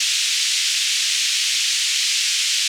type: band-pass noise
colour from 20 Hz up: pink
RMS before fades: -20 dBFS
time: 0-2.68 s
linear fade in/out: 5 ms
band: 2600 to 7400 Hz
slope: 24 dB/octave
effects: none